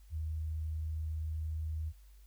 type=tone; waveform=sine; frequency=78.7 Hz; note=D#2; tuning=20 cents sharp; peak=-34 dBFS; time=0.1-1.93 s; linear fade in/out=50 ms; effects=added 50 Hz sine -54 dBFS peak until 2.26 s + white hiss -70 dBFS RMS until 2.26 s